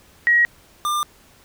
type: tone pair in turn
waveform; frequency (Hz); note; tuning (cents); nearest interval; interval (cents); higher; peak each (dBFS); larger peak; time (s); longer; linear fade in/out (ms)
sine / square; 1900 / 1196.9; A#6 / D6; +33 / +32; minor sixth; 801; first; -12 / -20; first; 0.27-0.45 / 0.85-1.03; neither; 0
effects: pink hiss -52 dBFS RMS until 1.44 s